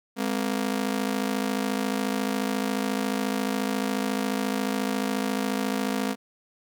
sawtooth ring-modulated tone, 233.1 Hz, A#3, in tune, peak -18 dBFS, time 0.16-6.16 s, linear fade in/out 50 ms, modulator 27.1 Hz, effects none

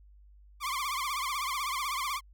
sawtooth tone with vibrato, 1108 Hz, C#6, 1 cent flat, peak -27 dBFS, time 0.6-2.21 s, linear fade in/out 50 ms, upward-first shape triangle, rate 16 Hz, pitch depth 170 cents each way, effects added 50 Hz sine -53 dBFS peak until 2.33 s

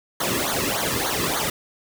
pink noise with flanger, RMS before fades -24 dBFS, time 0.2-1.5 s, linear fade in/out 5 ms, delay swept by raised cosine 0.38 to 1.38 ms, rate 3.4 Hz, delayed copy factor -0.95, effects none

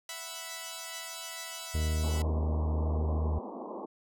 5% pulse chord, E suspended second, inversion none, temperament equal, 659.3 / 740 / 987.8 Hz, E5 / F#5 / B5, 0 / 0 / 0 cents, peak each -31 / -35 / -31 dBFS, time 0.09-2.22 s, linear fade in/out 2 ms
harmonic tone, 77.78 Hz, D#2, in tune, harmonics 1 / 2 / 3 / 4 / 5 / 6 / 8, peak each -27 / -41 / -42 / -48 / -48 / -46 / -47 dBFS, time 1.74-3.39 s, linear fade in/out 10 ms
pink band-pass noise, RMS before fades -41 dBFS, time 2.03-3.86 s, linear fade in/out 10 ms, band 200 to 1100 Hz, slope 96 dB/octave
effects none

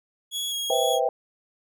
sawtooth tone with vibrato, 3322 Hz, G#7, in tune, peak -24 dBFS, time 0.31-1 s, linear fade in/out 50 ms, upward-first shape square, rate 2.4 Hz, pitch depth 16 cents each way
sine chord, C major seventh, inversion third, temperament just, 490.5 / 523.3 / 654.1 / 784.9 Hz, B4 / C5 / E5 / G5, -12 / 0 / -14 / +2 cents, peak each -26 dBFS, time 0.7-1.09 s, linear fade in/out 2 ms
effects none

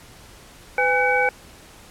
sine tone cluster, 503 / 816 / 1511 / 2271 Hz, B4 / G#5 / F#6 / C#7, +32 / -31 / +36 / +41 cents, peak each -22 dBFS, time 0.78-1.29 s, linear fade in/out 2 ms, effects pink hiss -46 dBFS RMS until 1.9 s + low-pass 12000 Hz 12 dB/octave

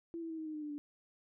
sine tone with pitch steps, 335 / 328.5 / 322.1 / 315.8 / 309.7 / 303.7 / 297.8 / 292 Hz, E4 / E4 / E4 / D#4 / D#4 / D#4 / D4 / D4, +28 / -6 / -40 / +26 / -8 / -42 / +24 / -10 cents, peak -39 dBFS, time 0.14-0.78 s, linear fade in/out 0 ms, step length 80 ms, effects none

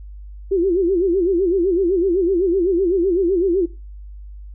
sine tone with vibrato, 364 Hz, F#4, 28 cents flat, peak -14 dBFS, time 0.51-3.66 s, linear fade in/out 10 ms, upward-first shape sine, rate 7.9 Hz, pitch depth 150 cents each way, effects noise-tail reverb RT60 0.3 s tail -19 dB re dry + added 50 Hz sine -33 dBFS peak until 4.54 s

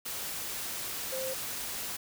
sine tone in noise, 523.3 Hz, C5, in tune, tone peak -34 dBFS, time 1.12-1.34 s, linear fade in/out 10 ms, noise white, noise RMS -37 dBFS, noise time 0.05-1.97 s, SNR 0 dB, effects none

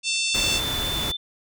harmonic tone, 892 Hz, A5, 23 cents sharp, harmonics 3 / 4 / 5 / 6 / 7 / 8 / 9 / 10, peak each -26 / -28 / -30 / -32 / -33 / -34 / -35 / -36 dBFS, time 0.03-0.61 s, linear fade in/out 50 ms
sine tone with vibrato, 3520 Hz, A7, in tune, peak -26 dBFS, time 0.32-1.17 s, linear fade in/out 10 ms, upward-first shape sine, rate 3.8 Hz, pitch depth 11 cents each way
pink noise, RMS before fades -29 dBFS, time 0.34-1.12 s, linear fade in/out 10 ms
effects none

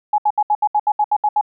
sine tone bursts, 840 Hz, G#5, 19 cents sharp, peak -12 dBFS, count 11, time 0.13-1.412 s, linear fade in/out 5 ms, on 52 ms, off 71 ms, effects none

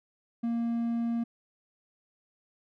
triangle tone, 233.1 Hz, A#3, in tune, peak -25 dBFS, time 0.43-1.24 s, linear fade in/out 10 ms, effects none

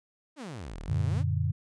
sawtooth exponential two-way sweep, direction down then up, 326.7 to 34.38 to 326.7 Hz, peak -34 dBFS, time 0.36-1.24 s, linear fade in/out 50 ms, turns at 0.8 s
sine chord, Gb augmented, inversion none, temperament equal with one note detuned, 92.18 / 116.54 / 146.83 Hz, Gb2 / Bb2 / D3, -6 / 0 / 0 cents, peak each -28 / -31 / -30 dBFS, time 0.88-1.52 s, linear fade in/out 10 ms
effects resampled to 22050 Hz

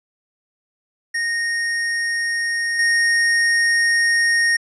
square tone with level steps, 1856 Hz, A#6, 8 cents flat, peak -20 / -15 dBFS, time 1.14-4.57 s, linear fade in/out 10 ms, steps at 2.79 s, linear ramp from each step 2 ms, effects resampled to 22050 Hz

